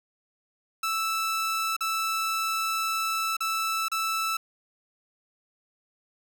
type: tone with dropouts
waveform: sawtooth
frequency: 1318.5 Hz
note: E6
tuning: in tune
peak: -22 dBFS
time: 0.83-4.37 s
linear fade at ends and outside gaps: 5 ms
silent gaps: 1.766-1.807 / 3.368-3.405 / 3.884-3.916 s
effects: none